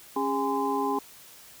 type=tone cluster; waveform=sine; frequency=275.1 / 408.3 / 823 / 1029 Hz; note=C#4 / G#4 / G#5 / C6; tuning=-13 / -29 / -16 / -29 cents; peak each=-30 dBFS; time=0.16-0.99 s; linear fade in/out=5 ms; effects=white hiss -50 dBFS RMS until 1.6 s